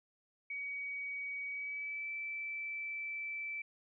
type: tone with pitch glide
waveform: sine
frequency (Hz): 2260 to 2322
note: C#7 to D7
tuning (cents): +33 to -20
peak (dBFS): -38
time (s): 0.5-3.62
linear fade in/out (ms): 5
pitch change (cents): +47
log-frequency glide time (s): 1.47-2.1
effects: none